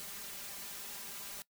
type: noise with comb filter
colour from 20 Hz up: white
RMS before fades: -45 dBFS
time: 0-1.42 s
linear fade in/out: 0 ms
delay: 5 ms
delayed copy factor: +0.9
effects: noise-tail reverb RT60 0.1 s tail -20 dB re dry